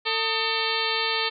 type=harmonic tone with a mistuned harmonic; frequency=449.1 Hz; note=A4; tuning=35 cents sharp; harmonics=1 / 2 / 3 / 4 / 5 / 6 / 7 / 8 / 9 / 10; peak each=-32 / -32 / -32 / -32 / -32 / -32 / -32 / -32 / -32 / -32 dBFS; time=0.05-1.3 s; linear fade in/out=20 ms; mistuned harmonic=3; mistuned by=-130 cents; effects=none